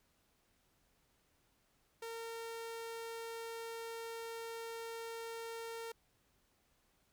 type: tone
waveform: sawtooth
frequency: 457.9 Hz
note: A#4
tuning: 31 cents flat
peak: -39 dBFS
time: 2.02-5.92 s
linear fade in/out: 5 ms
effects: pink hiss -75 dBFS RMS until 7.12 s